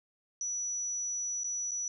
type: tone with dropouts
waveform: sine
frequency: 5900 Hz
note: F#8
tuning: 6 cents flat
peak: -32 dBFS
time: 0.41-1.88 s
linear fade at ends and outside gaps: 1 ms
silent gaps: 1.435-1.443 / 1.71-1.716 s
effects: none